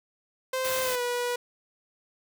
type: tone with pitch glide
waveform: sawtooth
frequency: 519 to 487 Hz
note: C5 to B4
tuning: -14 to -24 cents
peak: -23 dBFS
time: 0.53-1.36 s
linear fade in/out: 5 ms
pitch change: -110 cents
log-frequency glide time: 0.83-1.01 s
type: noise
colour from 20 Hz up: white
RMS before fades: -33 dBFS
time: 0.64-0.96 s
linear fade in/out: 10 ms
effects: none